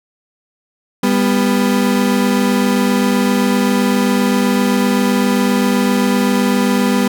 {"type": "tone pair together", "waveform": "35% pulse", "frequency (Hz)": [199.21, 246.9], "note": ["G3", "B3"], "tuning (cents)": [28, 0], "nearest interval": "major third", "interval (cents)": 372, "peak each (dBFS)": -13, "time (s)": [1.03, 7.08], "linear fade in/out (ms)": 5, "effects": []}